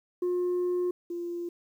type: tone pair in turn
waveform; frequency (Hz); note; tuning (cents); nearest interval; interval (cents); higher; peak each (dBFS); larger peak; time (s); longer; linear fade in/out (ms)
sine; 357.5 / 345.9; F4 / F4; +41 / -17; minor second; 58; first; -23 / -31; first; 0.22-0.91 / 1.1-1.49; first; 5
effects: tanh soft clip ceiling -24 dBFS + 10-bit